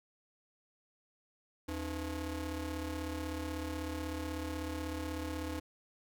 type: ring-modulated tone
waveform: 30% pulse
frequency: 193.8 Hz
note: G3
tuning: 20 cents flat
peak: -31 dBFS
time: 1.68-5.6 s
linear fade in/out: 10 ms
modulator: 115 Hz
effects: none